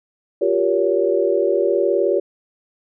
sine chord, G half-diminished seventh, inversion third, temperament just, 352.8 / 392 / 470.4 / 564.5 Hz, F4 / G4 / Bb4 / Db5, +18 / 0 / +16 / +31 cents, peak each -21 / -19 / -22 / -20 dBFS, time 0.41-2.2 s, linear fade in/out 10 ms, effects none

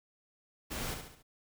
pink noise with echo, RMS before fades -38 dBFS, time 0.7-0.95 s, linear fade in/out 20 ms, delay 70 ms, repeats 4, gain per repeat -6 dB, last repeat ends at 1.23 s, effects none

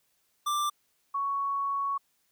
square / sine tone pair in turn, 1180 / 1113.8 Hz, D6 / C#6, +8 / +8 cents, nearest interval minor second, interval 100 cents, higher first, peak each -27 dBFS, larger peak neither, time 0.46-0.7 / 1.14-1.98 s, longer second, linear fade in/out 10 ms, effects white hiss -72 dBFS RMS until 2.31 s

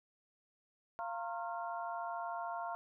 harmonic tone with a mistuned harmonic, 230.6 Hz, A#3, 19 cents flat, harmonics 3 / 4 / 5 / 6, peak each -41 / -43 / -45 / -47 dBFS, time 0.99-2.75 s, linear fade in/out 0 ms, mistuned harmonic 5, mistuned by -120 cents, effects none

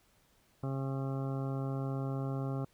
harmonic tone, 135.1 Hz, C#3, 44 cents flat, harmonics 1 / 2 / 3 / 4 / 5 / 6 / 8 / 9 / 10, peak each -34 / -40 / -44 / -46 / -48 / -50 / -52 / -53 / -54 dBFS, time 0.63-2.65 s, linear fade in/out 5 ms, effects pink hiss -69 dBFS RMS until 2.73 s

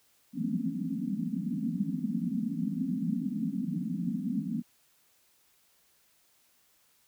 white band-pass noise, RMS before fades -32 dBFS, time 0.33-4.63 s, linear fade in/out 50 ms, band 160 to 270 Hz, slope 96 dB/octave, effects white hiss -67 dBFS RMS until 7.07 s

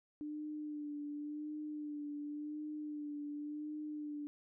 sine tone with vibrato, 297.5 Hz, D4, 22 cents sharp, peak -40 dBFS, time 0.21-4.27 s, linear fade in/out 0 ms, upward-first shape sine, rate 0.91 Hz, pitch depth 31 cents each way, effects none

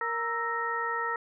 harmonic tone with a mistuned harmonic, 466.2 Hz, A#4, in tune, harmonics 1 / 2 / 3 / 4, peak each -37 / -34 / -32 / -33 dBFS, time 0.01-1.16 s, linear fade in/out 2 ms, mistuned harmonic 3, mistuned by -99 cents, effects none

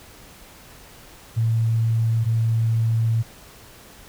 sine tone pair in turn, 113.4 / 113.4 Hz, A#2 / A#2, -47 / -47 cents, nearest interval unison, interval 0 cents, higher neither, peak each -17 dBFS, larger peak neither, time 1.36-2.25 / 2.25-3.23 s, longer second, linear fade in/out 20 ms, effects pink hiss -46 dBFS RMS until 4.08 s

